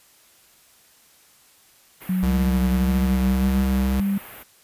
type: band-stop noise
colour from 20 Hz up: white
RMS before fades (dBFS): -38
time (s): 2-4.44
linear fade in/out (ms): 20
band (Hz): 2600 to 13000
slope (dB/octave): 24
type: tone with pitch glide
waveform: sine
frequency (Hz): 184.8 to 198.06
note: F#3 to G3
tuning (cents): -2 to +18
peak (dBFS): -19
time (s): 2.09-4.18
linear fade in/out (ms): 5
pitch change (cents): +120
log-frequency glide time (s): 2.81-3.95
type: tone with vibrato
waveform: square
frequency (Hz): 66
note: C2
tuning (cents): +16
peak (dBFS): -22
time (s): 2.23-4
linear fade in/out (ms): 0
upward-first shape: sine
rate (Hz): 1.7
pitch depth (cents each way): 28
effects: white hiss -55 dBFS RMS until 4.63 s + resampled to 32000 Hz